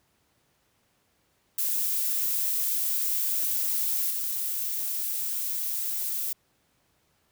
violet noise with level steps, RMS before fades -27 / -30 dBFS, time 1.58-6.33 s, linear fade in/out 5 ms, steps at 4.1 s, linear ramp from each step 10 ms, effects pink hiss -69 dBFS RMS until 7.31 s + high-pass 60 Hz 12 dB/octave

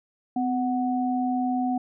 sine tone pair together, 254.3 / 740 Hz, C4 / F#5, -49 / 0 cents, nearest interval octave + tritone, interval 1849 cents, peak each -24 / -27 dBFS, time 0.36-1.78 s, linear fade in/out 5 ms, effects none

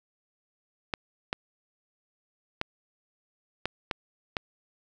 clicks, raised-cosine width 0.3 ms, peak -12 dBFS, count 6, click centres 0.938 / 1.329 / 2.614 / 3.656 / 3.912 / 4.368 s, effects none

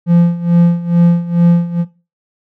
triangle tone with tremolo, 171.9 Hz, F3, 27 cents flat, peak -3 dBFS, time 0.06-1.85 s, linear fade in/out 50 ms, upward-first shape sine, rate 2.3 Hz, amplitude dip 85%, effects noise-tail reverb RT60 0.3 s tail -17 dB re dry

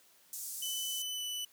pink band-pass noise, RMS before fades -42 dBFS, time 0.33-1.02 s, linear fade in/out 0 ms, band 6600 to 16000 Hz, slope 24 dB/octave
sawtooth tone with pitch glide, 3005 to 2981 Hz, F#7 to F#7, +26 to +12 cents, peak -33 dBFS, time 0.62-1.45 s, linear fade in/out 5 ms, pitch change -14 cents, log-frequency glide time 1.14-1.22 s
effects white hiss -64 dBFS RMS until 1.52 s + high-pass 100 Hz 12 dB/octave

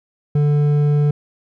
triangle tone with hard clipping, 146.83 Hz, D3, in tune, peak -14 dBFS, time 0.35-1.11 s, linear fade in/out 5 ms, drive 10 dB, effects none

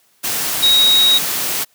sine tone in noise, 3800 Hz, A#7, 33 cents sharp, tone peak -9 dBFS, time 0.62-1.19 s, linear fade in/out 20 ms, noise white, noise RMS -20 dBFS, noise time 0.23-1.65 s, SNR +8 dB, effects white hiss -57 dBFS RMS until 1.74 s + high-pass 100 Hz 12 dB/octave

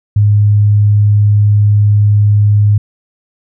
sine tone, 103.83 Hz, G#2, in tune, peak -5 dBFS, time 0.16-2.78 s, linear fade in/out 5 ms, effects none

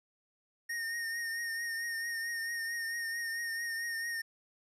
square tone with vibrato, 1844 Hz, A#6, 19 cents flat, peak -35 dBFS, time 0.69-4.22 s, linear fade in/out 10 ms, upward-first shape triangle, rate 4.5 Hz, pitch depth 38 cents each way, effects resampled to 32000 Hz + 12-bit

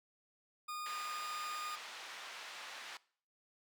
40% pulse tone, 1224 Hz, D#6, 29 cents flat, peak -40 dBFS, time 0.68-1.76 s, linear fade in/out 10 ms
pink band-pass noise, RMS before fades -49 dBFS, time 0.86-2.97 s, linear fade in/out 0 ms, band 1100 to 4700 Hz, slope 12 dB/octave
effects noise-tail reverb RT60 0.5 s tail -21 dB re dry

